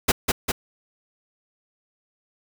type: noise with echo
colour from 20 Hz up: pink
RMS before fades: -17 dBFS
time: 0.08-0.12 s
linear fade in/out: 10 ms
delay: 200 ms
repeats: 2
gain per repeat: -3 dB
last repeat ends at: 0.52 s
effects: none